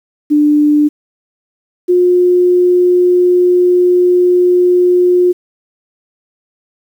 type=tone pair in turn; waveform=sine; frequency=296.9 / 358.2 Hz; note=D4 / F4; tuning=+19 / +44 cents; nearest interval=minor third; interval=325 cents; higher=second; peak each=-6 dBFS; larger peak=neither; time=0.3-0.89 / 1.88-5.33 s; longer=second; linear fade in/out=20 ms; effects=7-bit